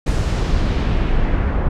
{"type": "noise with low-pass filter sweep", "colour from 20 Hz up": "brown", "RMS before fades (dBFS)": -17, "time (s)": [0.06, 1.69], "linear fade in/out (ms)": 10, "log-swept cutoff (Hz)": [8800, 1500], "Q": 1.1, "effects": []}